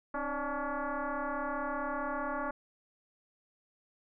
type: tone with frequency modulation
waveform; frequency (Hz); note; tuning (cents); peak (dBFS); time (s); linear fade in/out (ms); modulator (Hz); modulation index
sine; 268.3; C4; +44; -32; 0.14-2.51; 5; 286; 4.4
effects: none